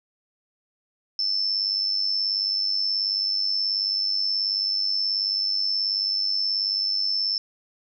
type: tone with amplitude modulation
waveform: sine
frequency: 5300 Hz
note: E8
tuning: 9 cents sharp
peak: -19 dBFS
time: 1.19-7.38 s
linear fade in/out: 2 ms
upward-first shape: sine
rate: 98.6 Hz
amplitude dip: 60%
effects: none